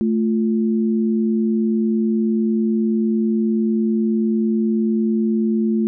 sine tone pair together, 220 / 349.2 Hz, A3 / F4, 0 / 0 cents, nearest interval minor sixth, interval 800 cents, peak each -16 / -23 dBFS, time 0.01-5.87 s, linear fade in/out 0 ms, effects none

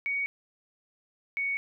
sine tone pair in turn, 2242 / 2228 Hz, C#7 / C#7, +19 / +8 cents, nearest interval unison, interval 11 cents, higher first, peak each -27 dBFS, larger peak neither, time 0.06-0.26 / 1.37-1.57 s, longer neither, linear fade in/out 0 ms, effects none

